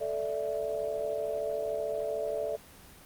sine chord, A suspended fourth, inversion none, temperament just, 440 / 586.7 / 660 Hz, A4 / D5 / E5, 0 / -2 / +2 cents, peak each -34 / -33 / -35 dBFS, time 0-2.57 s, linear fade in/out 20 ms, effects pink hiss -52 dBFS RMS until 3.05 s + Opus 24 kbps

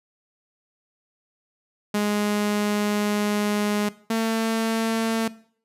sawtooth tone pair in turn, 207.7 / 224.9 Hz, G#3 / A3, 0 / +38 cents, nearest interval minor second, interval 138 cents, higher second, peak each -17 dBFS, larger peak neither, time 1.94-3.89 / 4.1-5.28 s, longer first, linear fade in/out 5 ms, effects noise-tail reverb RT60 0.5 s tail -18 dB re dry + resampled to 32000 Hz

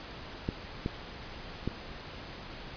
clicks, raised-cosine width 3 ms, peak -17 dBFS, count 3, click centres 0.489 / 0.861 / 1.676 s, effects pink hiss -44 dBFS RMS until 2.76 s + resampled to 11025 Hz

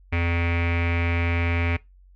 square tone with low-pass filter, 85.2 Hz, F2, 42 cents flat, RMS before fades -23 dBFS, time 0.12-1.77 s, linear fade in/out 10 ms, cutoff 2300 Hz, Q 7.1, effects noise-tail reverb RT60 0.2 s tail -21 dB re dry + added 46 Hz sine -49 dBFS peak until 2.15 s

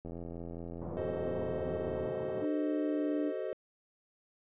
click train, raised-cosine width 2 ms, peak -30 dBFS, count 171, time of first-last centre 0.05-2.057 s, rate 84.7 Hz
pink band-pass noise, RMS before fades -43 dBFS, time 0.81-2.45 s, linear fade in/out 5 ms, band 100 to 860 Hz, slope 24 dB/octave
triangle chord, F# diminished seventh, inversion none, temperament equal with one note detuned, 377.6 / 440 / 523.3 / 622.3 Hz, F#4 / A4 / C5 / Eb5, +35 / 0 / 0 / 0 cents, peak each -38 dBFS, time 0.97-3.53 s, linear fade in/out 0 ms
sine tone with pitch glide, 300 to 297.1 Hz, D4 to D4, +37 to +20 cents, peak -31 dBFS, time 2.4-3.33 s, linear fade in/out 50 ms, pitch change -17 cents, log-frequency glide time 2.84-3.1 s
effects resampled to 8000 Hz

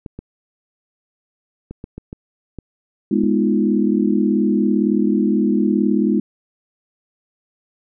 clicks, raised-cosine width 3 ms, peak -18 dBFS, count 8, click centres 0.062 / 0.19 / 1.71 / 1.841 / 1.98 / 2.129 / 2.587 / 3.238 s
sine chord, F half-diminished seventh, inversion first, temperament equal, 207.7 / 246.9 / 311.1 / 349.2 Hz, Ab3 / Cb4 / Eb4 / F4, 0 / 0 / 0 / 0 cents, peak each -17 / -20 / -20 / -22 dBFS, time 3.11-6.2 s, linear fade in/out 5 ms
effects none

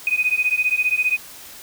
sine beating tone pair, 2489 / 2504 Hz, D#7 / D#7, 0 / +10 cents, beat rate 15 Hz, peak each -20 dBFS, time 0.07-1.17 s, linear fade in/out 2 ms, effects white hiss -40 dBFS RMS until 1.62 s

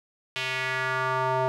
square tone with band-pass filter sweep, 130 Hz, C3, 11 cents flat, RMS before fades -27 dBFS, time 0.36-1.48 s, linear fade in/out 0 ms, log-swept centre 2900 to 750 Hz, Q 2.2, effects none

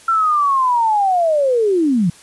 sine linear sweep, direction down, 1362 to 157.9 Hz, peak -12 dBFS, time 0.08-2.1 s, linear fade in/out 5 ms, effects white hiss -44 dBFS RMS until 2.22 s + resampled to 24000 Hz

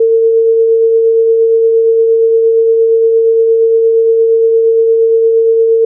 sine tone with tremolo, 453.4 Hz, A#4, 48 cents flat, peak -4 dBFS, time 0-5.85 s, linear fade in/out 5 ms, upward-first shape triangle, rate 8.6 Hz, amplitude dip 30%, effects none

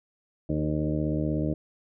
harmonic tone with a mistuned harmonic, 76.2 Hz, D#2, 36 cents flat, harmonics 1 / 2 / 3 / 4 / 5 / 6 / 7 / 8, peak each -33 / -29 / -34 / -29 / -39 / -40 / -37 / -37 dBFS, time 0.49-1.54 s, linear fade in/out 5 ms, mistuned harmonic 5, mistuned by +18 cents, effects none

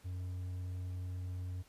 triangle tone, 91 Hz, F#2, 28 cents flat, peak -36 dBFS, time 0.04-1.63 s, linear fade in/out 20 ms, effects pink hiss -65 dBFS RMS until 1.68 s + resampled to 32000 Hz

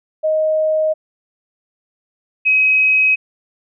sine tone pair in turn, 625 / 2539 Hz, D#5 / D#7, +8 / +34 cents, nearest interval 2 octaves, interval 2426 cents, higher second, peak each -13 / -10 dBFS, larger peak second, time 0.23-0.94 / 2.45-3.16 s, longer neither, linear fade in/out 20 ms, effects none

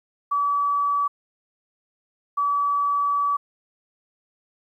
sine tone pair in turn, 1146 / 1146 Hz, D6 / D6, -43 / -43 cents, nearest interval unison, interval 0 cents, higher neither, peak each -19 dBFS, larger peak neither, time 0.31-1.08 / 2.37-3.37 s, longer second, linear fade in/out 10 ms, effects 10-bit

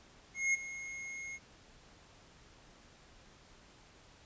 square tone with ADSR envelope, 2156 Hz, C#7, 49 cents flat, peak -27 dBFS, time 0.34-1.39 s, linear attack 200 ms, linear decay 16 ms, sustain -15 dB, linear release 42 ms, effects pink hiss -60 dBFS RMS until 4.25 s + resampled to 16000 Hz

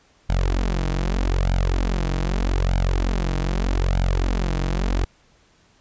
sawtooth tone with flanger, 45.19 Hz, F#1, 40 cents flat, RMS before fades -21 dBFS, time 0.29-5.05 s, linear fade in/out 10 ms, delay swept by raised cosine 1.3 to 6.4 ms, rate 0.81 Hz, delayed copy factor +0.85, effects pink hiss -58 dBFS RMS until 5.8 s + resampled to 16000 Hz

